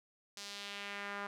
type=tone with band-pass filter sweep; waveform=sawtooth; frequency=201.8 Hz; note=G#3; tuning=49 cents flat; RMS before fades=-44 dBFS; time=0.37-1.27 s; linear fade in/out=2 ms; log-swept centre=5400 to 1300 Hz; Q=1.5; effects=none